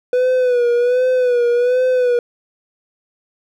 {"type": "tone with vibrato", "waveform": "triangle", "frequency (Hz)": 493.9, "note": "B4", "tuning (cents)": 0, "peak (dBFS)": -10, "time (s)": [0.13, 2.19], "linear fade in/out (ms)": 2, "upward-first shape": "sine", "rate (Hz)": 1.3, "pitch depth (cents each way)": 60, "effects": []}